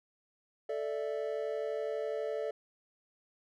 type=chord; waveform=triangle; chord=A suspended fourth; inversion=none; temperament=equal; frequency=440 / 587.3 / 659.3 Hz; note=A4 / D5 / E5; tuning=0 / 0 / 0 cents; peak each=-34 / -35 / -39 dBFS; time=0.69-2.51 s; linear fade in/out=5 ms; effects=none